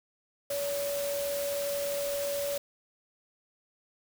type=tone in noise; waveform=sine; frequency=568 Hz; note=C#5; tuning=42 cents sharp; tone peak=-30 dBFS; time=0.5-2.58 s; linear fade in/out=5 ms; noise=white; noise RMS=-38 dBFS; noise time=0.5-2.58 s; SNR=+5 dB; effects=none